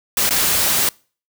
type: noise with dropouts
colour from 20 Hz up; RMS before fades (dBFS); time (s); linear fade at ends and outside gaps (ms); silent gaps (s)
white; -17; 0.17-0.89; 2; 0.293-0.307
effects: noise-tail reverb RT60 0.4 s tail -26 dB re dry